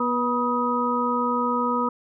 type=harmonic tone with a mistuned harmonic; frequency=243.1 Hz; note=B3; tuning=27 cents flat; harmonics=1 / 2 / 4 / 5; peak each=-26 / -28 / -26 / -25 dBFS; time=0-1.89 s; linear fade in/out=5 ms; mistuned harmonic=5; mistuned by=+55 cents; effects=none